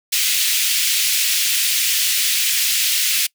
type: high-pass noise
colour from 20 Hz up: pink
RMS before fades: -18 dBFS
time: 0.12-3.27 s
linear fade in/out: 10 ms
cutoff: 2400 Hz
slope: 24 dB/octave
effects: noise-tail reverb RT60 0.1 s tail -24 dB re dry